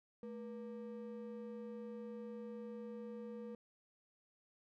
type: ring-modulated tone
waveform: triangle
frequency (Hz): 349.2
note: F4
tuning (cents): 0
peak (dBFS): -40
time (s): 0.23-3.55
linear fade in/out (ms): 2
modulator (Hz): 132
effects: none